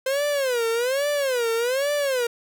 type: tone with vibrato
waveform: 45% pulse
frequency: 516 Hz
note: C5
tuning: 24 cents flat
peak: -21 dBFS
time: 0.06-2.27 s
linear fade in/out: 5 ms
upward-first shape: sine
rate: 1.2 Hz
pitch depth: 220 cents each way
effects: none